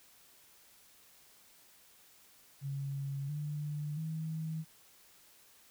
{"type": "tone with pitch steps", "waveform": "sine", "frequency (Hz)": [138.59, 148.54, 159.2], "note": ["C#3", "D3", "D#3"], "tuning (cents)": [0, 20, 40], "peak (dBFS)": -35, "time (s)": [2.61, 4.65], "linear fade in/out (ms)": 50, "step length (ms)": 680, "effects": ["white hiss -62 dBFS RMS until 5.7 s"]}